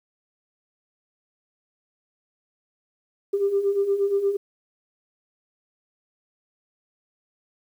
sine beating tone pair, 392 / 400.5 Hz, G4 / G4, 0 / +37 cents, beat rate 8.5 Hz, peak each -26 / -20 dBFS, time 3.33-4.37 s, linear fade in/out 10 ms, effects tanh soft clip ceiling -12 dBFS + 9-bit

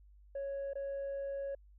sine tone with dropouts, 554 Hz, C#5, 1 cent flat, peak -34 dBFS, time 0.35-1.55 s, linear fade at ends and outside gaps 5 ms, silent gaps 0.734-0.754 s, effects tanh soft clip ceiling -35 dBFS + added 50 Hz sine -57 dBFS peak until 1.78 s

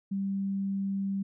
sine tone, 196 Hz, G3, in tune, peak -28 dBFS, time 0.11-1.23 s, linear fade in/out 10 ms, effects none

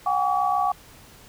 sine tone cluster, 734 / 801 / 1139 Hz, F#5 / G5 / C#6, -14 / +37 / +47 cents, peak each -24 dBFS, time 0.06-0.72 s, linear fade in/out 5 ms, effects pink hiss -49 dBFS RMS until 1.28 s

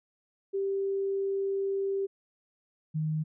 sine tone pair in turn, 392 / 155.57 Hz, G4 / D#3, 0 / 0 cents, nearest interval octave + major third, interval 1600 cents, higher first, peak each -27 dBFS, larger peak neither, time 0.53-2.07 / 2.94-3.24 s, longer first, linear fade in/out 20 ms, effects none

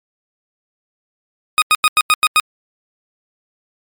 20% pulse tone bursts, 1244.5 Hz, D#6, in tune, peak -4 dBFS, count 7, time 1.58-2.399 s, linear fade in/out 0 ms, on 39 ms, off 91 ms, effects MP3 96 kbps

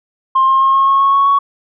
sine tone with pitch steps, 1059 / 1067 / 1075 / 1083.1 / 1091.3 / 1099.5 / 1107.8 / 1116.2 Hz, C6 / C6 / C6 / C#6 / C#6 / C#6 / C#6 / C#6, +21 / +34 / +47 / -40 / -27 / -14 / -1 / +12 cents, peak -7 dBFS, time 0.35-1.39 s, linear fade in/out 10 ms, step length 130 ms, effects tanh soft clip ceiling -4 dBFS

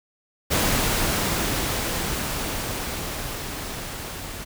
pink noise with level ramp, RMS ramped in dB -21 to -35 dBFS, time 0.5-4.45 s, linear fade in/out 20 ms, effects none

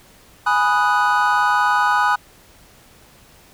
triangle chord, G# minor seventh, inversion none, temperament equal, 830.6 / 987.8 / 1244.5 / 1480 Hz, G#5 / B5 / D#6 / F#6, 0 / 0 / 0 / 0 cents, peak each -18 dBFS, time 0.46-2.16 s, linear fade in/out 10 ms, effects pink hiss -49 dBFS RMS until 3.53 s

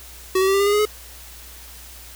square tone with pitch steps, 375.4 / 382 / 388.6 / 395.4 / 402.3 / 409.4 / 416.5 / 423.8 Hz, F#4 / G4 / G4 / G4 / G4 / G#4 / G#4 / G#4, +25 / -45 / -15 / +15 / +45 / -25 / +5 / +35 cents, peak -16 dBFS, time 0.35-0.854 s, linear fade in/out 5 ms, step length 63 ms, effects added 60 Hz sine -43 dBFS peak until 2.15 s + white hiss -42 dBFS RMS until 2.15 s

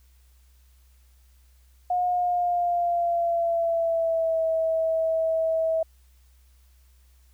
sine tone with pitch glide, 719 to 648 Hz, F#5 to E5, -50 to -30 cents, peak -21 dBFS, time 1.9-5.83 s, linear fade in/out 5 ms, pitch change -180 cents, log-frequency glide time 2.07-4.44 s, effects added 63 Hz sine -54 dBFS peak until 7.33 s + white hiss -66 dBFS RMS until 7.33 s

